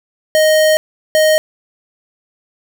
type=tone bursts at uneven times; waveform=square; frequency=622.3 Hz; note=D#5; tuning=in tune; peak=-9 dBFS; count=2; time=0.35-0.77 / 1.15-1.38 s; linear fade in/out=0 ms; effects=none